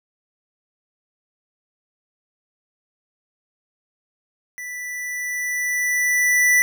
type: tone with level ramp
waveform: square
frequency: 1975.5 Hz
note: B6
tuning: in tune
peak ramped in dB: -31 to -13 dBFS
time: 4.58-6.62 s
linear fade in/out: 0 ms
effects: none